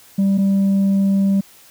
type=tone pair in turn; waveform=sine; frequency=196 / 196 Hz; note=G3 / G3; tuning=0 / 0 cents; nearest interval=unison; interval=0 cents; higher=neither; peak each=-10 dBFS; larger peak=neither; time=0.18-0.38 / 0.38-1.41 s; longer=second; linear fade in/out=10 ms; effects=tanh soft clip ceiling -12 dBFS + white hiss -47 dBFS RMS until 1.7 s